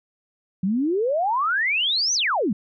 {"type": "exponential two-way sweep", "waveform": "sine", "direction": "up then down", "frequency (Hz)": [178.3, 6260, 178.3], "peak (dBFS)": -19, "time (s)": [0.63, 2.53], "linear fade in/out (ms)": 5, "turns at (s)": 2.14, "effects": []}